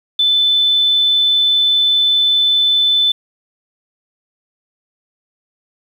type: tone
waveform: sine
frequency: 3515 Hz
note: A7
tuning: 2 cents flat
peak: -10 dBFS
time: 0.19-3.12 s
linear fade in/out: 5 ms
effects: 7-bit